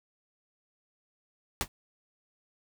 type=noise with exponential decay; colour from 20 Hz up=pink; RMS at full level=-24 dBFS; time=1.61-1.68 s; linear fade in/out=0 ms; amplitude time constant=15 ms; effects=none